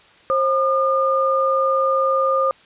sine tone pair together, 533.4 / 1211 Hz, C5 / D#6, +33 / -47 cents, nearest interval octave + major second, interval 1420 cents, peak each -18 dBFS, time 0.3-2.51 s, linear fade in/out 0 ms, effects white hiss -50 dBFS RMS until 2.65 s + resampled to 8000 Hz

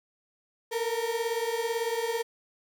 35% pulse beating tone pair, 452.4 / 470.4 Hz, A4 / A#4, +48 / +16 cents, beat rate 18 Hz, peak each -29 dBFS, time 0.71-2.23 s, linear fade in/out 20 ms, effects 10-bit

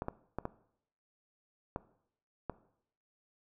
clicks, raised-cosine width 1 ms, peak -21 dBFS, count 6, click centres 0.021 / 0.084 / 0.386 / 0.454 / 1.761 / 2.497 s, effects noise-tail reverb RT60 0.7 s tail -18 dB re dry

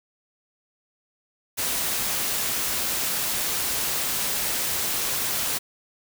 white noise, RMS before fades -26 dBFS, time 1.57-5.59 s, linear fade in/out 20 ms, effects none

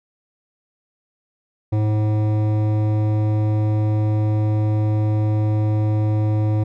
sine tone with hard clipping, 106.9 Hz, A2, 49 cents flat, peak -18 dBFS, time 1.72-6.64 s, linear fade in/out 10 ms, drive 13 dB, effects none

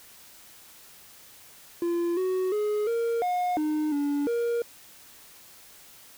triangle tone with pitch steps, 343.3 / 371.9 / 420.2 / 464.4 / 719 / 305.5 / 287.5 / 470.8 Hz, F4 / F#4 / G#4 / A#4 / F#5 / D#4 / D4 / A#4, -30 / +9 / +20 / -7 / -50 / -32 / -37 / +17 cents, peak -22 dBFS, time 1.82-4.62 s, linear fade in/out 2 ms, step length 350 ms, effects white hiss -51 dBFS RMS until 6.17 s

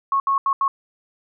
sine tone bursts at uneven times, 1097 Hz, C#6, 18 cents flat, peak -16 dBFS, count 4, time 0.12-0.2 / 0.27-0.38 / 0.46-0.53 / 0.61-0.68 s, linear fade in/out 2 ms, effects none

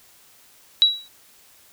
sine tone with exponential decay, 3895 Hz, B7, 25 cents flat, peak -8 dBFS, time 0.82-1.08 s, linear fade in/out 0 ms, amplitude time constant 55 ms, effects white hiss -53 dBFS RMS until 1.72 s

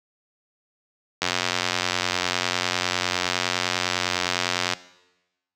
click train, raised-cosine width 0.2 ms, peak -4 dBFS, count 317, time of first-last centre 1.22-4.735 s, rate 89.9 Hz, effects noise-tail reverb RT60 1.0 s tail -19 dB re dry + high-pass 100 Hz 12 dB/octave

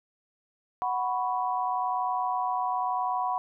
sine chord, F# suspended fourth, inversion none, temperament equal, 740 / 987.8 / 1108.7 Hz, F#5 / B5 / C#6, 0 / 0 / 0 cents, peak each -29 / -29 / -34 dBFS, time 0.82-3.38 s, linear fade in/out 0 ms, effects none

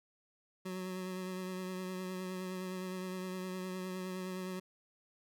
25% pulse tone with vibrato, 185 Hz, F#3, in tune, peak -35 dBFS, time 0.65-4.6 s, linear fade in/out 10 ms, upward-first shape triangle, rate 9.7 Hz, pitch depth 26 cents each way, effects none

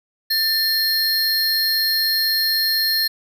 square tone pair together, 1782 / 4232 Hz, A6 / C8, +22 / +19 cents, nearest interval octave + minor third, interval 1497 cents, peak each -25 / -18 dBFS, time 0.3-3.08 s, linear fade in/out 10 ms, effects none

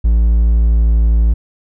triangle tone, 56.2 Hz, A1, 37 cents sharp, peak -6 dBFS, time 0.04-1.34 s, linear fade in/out 10 ms, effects none

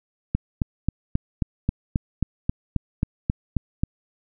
click train, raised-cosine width 5 ms, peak -8 dBFS, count 14, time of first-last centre 0.35-3.835 s, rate 3.73 Hz, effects none

